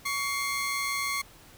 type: tone pair together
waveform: sawtooth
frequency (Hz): 1123 / 2120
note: C#6 / C7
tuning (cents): +22 / +22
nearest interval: major seventh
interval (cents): 1100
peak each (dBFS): -28 / -27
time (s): 0.05-1.22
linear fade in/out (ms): 10
effects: pink hiss -53 dBFS RMS until 1.57 s